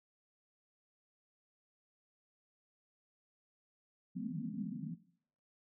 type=band-pass noise; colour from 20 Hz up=white; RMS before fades=-41 dBFS; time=4.15-4.95 s; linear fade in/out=20 ms; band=150 to 260 Hz; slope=96 dB/octave; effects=noise-tail reverb RT60 0.6 s tail -17 dB re dry